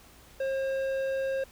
square tone with low-pass filter, 536 Hz, C5, 42 cents sharp, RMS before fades -30 dBFS, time 0.4-1.44 s, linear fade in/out 5 ms, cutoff 2300 Hz, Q 0.5, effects added 60 Hz sine -60 dBFS peak until 1.51 s + pink hiss -55 dBFS RMS until 1.51 s

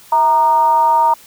sine tone with frequency modulation, 932.3 Hz, A#5, in tune, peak -9 dBFS, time 0.12-1.14 s, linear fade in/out 5 ms, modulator 281 Hz, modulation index 0.44, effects white hiss -43 dBFS RMS until 1.26 s

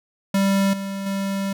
square tone with level steps, 196 Hz, G3, in tune, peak -17 / -27 / -23 dBFS, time 0.34-1.53 s, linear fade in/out 5 ms, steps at 0.73 / 1.06 s, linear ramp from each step 5 ms, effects none

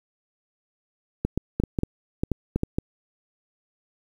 clicks, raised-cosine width 3 ms, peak -10 dBFS, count 11, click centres 1.25 / 1.376 / 1.6 / 1.637 / 1.788 / 1.834 / 2.235 / 2.317 / 2.56 / 2.634 / 2.785 s, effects 8-bit

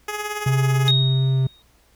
10% pulse tone with tremolo, 419.1 Hz, G#4, 16 cents sharp, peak -15 dBFS, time 0.08-0.91 s, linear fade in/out 5 ms, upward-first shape triangle, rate 18 Hz, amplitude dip 60%
triangle tone with vibrato, 132.1 Hz, C3, 17 cents sharp, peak -14 dBFS, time 0.46-1.47 s, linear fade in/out 5 ms, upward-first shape triangle, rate 2.7 Hz, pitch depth 9 cents each way
sine tone with exponential decay, 3741 Hz, A#7, 5 cents sharp, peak -14 dBFS, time 0.88-1.62 s, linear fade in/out 0 ms, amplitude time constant 160 ms
effects added 60 Hz sine -59 dBFS peak until 1.95 s + pink hiss -59 dBFS RMS until 1.95 s

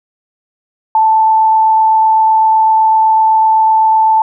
sine tone with frequency modulation, 880 Hz, A5, in tune, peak -6 dBFS, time 0.95-4.22 s, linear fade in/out 2 ms, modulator 27.9 Hz, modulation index 0.27, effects none

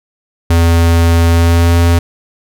square tone with pitch glide, 84 to 85.22 Hz, E2 to F2, +33 to -42 cents, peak -7 dBFS, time 0.5-1.99 s, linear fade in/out 5 ms, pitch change +25 cents, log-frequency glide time 1.28-1.78 s, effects none

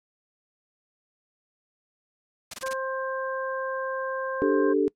white noise bursts, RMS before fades -35 dBFS, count 5, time 2.51-2.734 s, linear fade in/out 5 ms, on 28 ms, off 21 ms
harmonic tone, 528 Hz, C5, 16 cents sharp, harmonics 1 / 2 / 3, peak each -30 / -33 / -35 dBFS, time 2.62-4.74 s, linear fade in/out 20 ms
sine chord, D suspended fourth, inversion none, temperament just, 293.7 / 391.6 / 440.5 Hz, D4 / G4 / A4, 0 / -2 / +2 cents, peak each -24 dBFS, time 4.42-4.88 s, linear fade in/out 0 ms
effects noise-tail reverb RT60 0.1 s tail -23 dB re dry + low-pass 9000 Hz 12 dB/octave

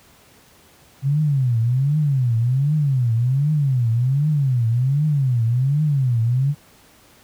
sine tone with vibrato, 132.1 Hz, C3, 17 cents sharp, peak -15 dBFS, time 1.02-6.55 s, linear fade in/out 50 ms, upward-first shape triangle, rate 1.3 Hz, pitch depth 290 cents each way, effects pink hiss -51 dBFS RMS until 7.23 s + high-pass 60 Hz 12 dB/octave

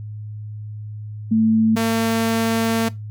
sine / sawtooth tone pair in turn, 221.5 / 226.4 Hz, A3 / A3, +12 / +50 cents, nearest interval unison, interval 38 cents, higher second, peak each -13 / -13 dBFS, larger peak neither, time 1.31-1.76 / 1.76-2.89 s, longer second, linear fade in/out 10 ms, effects noise-tail reverb RT60 0.2 s tail -19 dB re dry + added 106 Hz sine -29 dBFS peak until 3.1 s

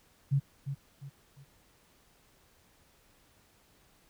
sine tone with echo, 138.59 Hz, C#3, in tune, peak -23 dBFS, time 0.31-0.4 s, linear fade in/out 20 ms, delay 350 ms, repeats 3, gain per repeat -9 dB, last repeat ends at 1.45 s, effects pink hiss -65 dBFS RMS until 4.09 s

